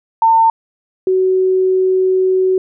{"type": "tone pair in turn", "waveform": "sine", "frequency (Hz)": [903, 374.4], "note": ["A5", "F#4"], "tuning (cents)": [45, 20], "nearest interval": "octave + minor third", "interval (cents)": 1525, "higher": "first", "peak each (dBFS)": [-7, -10], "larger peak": "first", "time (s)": [[0.22, 0.5], [1.07, 2.58]], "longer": "second", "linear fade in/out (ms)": 2, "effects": []}